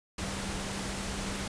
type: tone in noise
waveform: sine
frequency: 196 Hz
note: G3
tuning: in tune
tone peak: -39 dBFS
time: 0.18-1.48 s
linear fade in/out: 5 ms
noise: pink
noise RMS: -36 dBFS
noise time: 0.18-1.48 s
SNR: -6 dB
effects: resampled to 22050 Hz